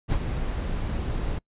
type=noise with ADSR envelope; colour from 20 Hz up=brown; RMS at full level=-21 dBFS; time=0.08-1.39 s; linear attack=45 ms; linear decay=43 ms; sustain=-7 dB; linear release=12 ms; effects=noise-tail reverb RT60 0.1 s tail -26 dB re dry + resampled to 8000 Hz